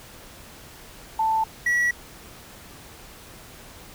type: tone pair in turn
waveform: sine / triangle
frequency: 884 / 1933.6 Hz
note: A5 / B6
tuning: +8 / -37 cents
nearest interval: octave + major second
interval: 1355 cents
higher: second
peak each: -19 / -17 dBFS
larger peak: second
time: 1.19-1.44 / 1.66-1.91 s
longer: neither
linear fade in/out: 5 ms
effects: pink hiss -45 dBFS RMS until 3.94 s